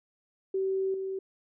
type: tone with level steps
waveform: sine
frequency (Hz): 383.5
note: G4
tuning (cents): -38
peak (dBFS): -26 / -31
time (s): 0.54-1.19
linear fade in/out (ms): 5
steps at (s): 0.94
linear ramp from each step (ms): 2
effects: none